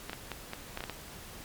clicks, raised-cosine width 0.3 ms, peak -20 dBFS, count 8, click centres 0.096 / 0.132 / 0.317 / 0.534 / 0.774 / 0.806 / 0.839 / 0.897 s, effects pink hiss -47 dBFS RMS until 1.44 s + MP3 96 kbps

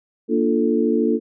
sine chord, Bb major seventh, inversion none, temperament equal with one note detuned, 233.1 / 293.7 / 346.6 / 440 Hz, Bb3 / D4 / F4 / A4, 0 / 0 / -13 / 0 cents, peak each -20 / -22 / -22 / -21 dBFS, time 0.28-1.2 s, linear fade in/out 50 ms, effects none

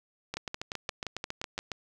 two click trains, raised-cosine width 0.2 ms, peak -17 / -17 dBFS, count 8 / 11, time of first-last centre 0.37-1.59 / 0.34-1.717 s, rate 5.74 / 7.26 Hz, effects none

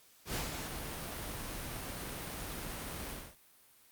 pink noise with ADSR envelope, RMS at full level -36 dBFS, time 0.25-3.36 s, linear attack 95 ms, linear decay 150 ms, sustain -5 dB, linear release 260 ms, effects white hiss -63 dBFS RMS until 3.91 s + Opus 48 kbps

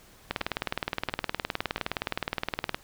two click trains, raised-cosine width 0.3 ms, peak -19 / -11 dBFS, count 3 / 48, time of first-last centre 0.41-1.78 / 0.31-2.745 s, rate 1.46 / 19.3 Hz, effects pink hiss -55 dBFS RMS until 2.83 s

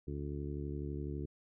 harmonic tone, 72 Hz, D2, 34 cents flat, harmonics 1 / 2 / 3 / 4 / 5 / 6, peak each -41 / -42 / -50 / -45 / -45 / -50 dBFS, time 0.07-1.26 s, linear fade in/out 10 ms, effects none

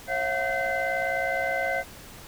sine tone cluster, 543 / 670 / 729 / 1538 / 2057 Hz, C#5 / E5 / F#5 / G6 / C7, -36 / +28 / -26 / -33 / -30 cents, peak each -30 dBFS, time 0.07-1.84 s, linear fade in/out 50 ms, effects tanh soft clip ceiling -17 dBFS + pink hiss -45 dBFS RMS until 2.27 s

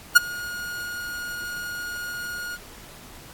45% pulse tone with ADSR envelope, 1436 Hz, F6, 48 cents sharp, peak -6 dBFS, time 0.15-2.58 s, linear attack 16 ms, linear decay 17 ms, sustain -24 dB, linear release 42 ms, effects pink hiss -45 dBFS RMS until 3.33 s + AAC 64 kbps

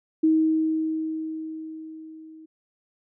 sine tone with level ramp, 316.9 Hz, D#4, 32 cents sharp, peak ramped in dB -15 to -43 dBFS, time 0.23-2.46 s, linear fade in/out 10 ms, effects none

